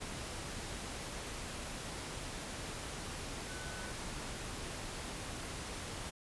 sine tone in noise, 1500 Hz, F#6, 23 cents sharp, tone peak -49 dBFS, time 3.48-3.92 s, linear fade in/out 20 ms, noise pink, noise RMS -43 dBFS, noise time 0-6.11 s, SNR -9 dB, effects resampled to 24000 Hz

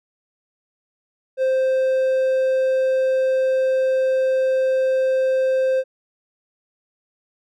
triangle tone, 523.3 Hz, C5, in tune, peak -14 dBFS, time 1.37-5.84 s, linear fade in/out 50 ms, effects none

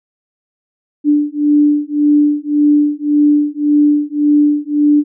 sine beating tone pair, 293.7 / 295.5 Hz, D4 / D4, 0 / +11 cents, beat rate 1.8 Hz, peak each -12 dBFS, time 1.04-5.04 s, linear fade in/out 50 ms, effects none

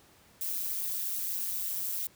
violet noise with amplitude modulation, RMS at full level -30 dBFS, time 0.41-2.07 s, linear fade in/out 2 ms, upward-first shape sine, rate 183 Hz, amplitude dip 80%, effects pink hiss -60 dBFS RMS until 2.15 s + high-pass 60 Hz 12 dB/octave

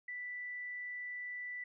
sine tone, 1975.5 Hz, B6, in tune, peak -40 dBFS, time 0.08-1.64 s, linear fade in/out 5 ms, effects none

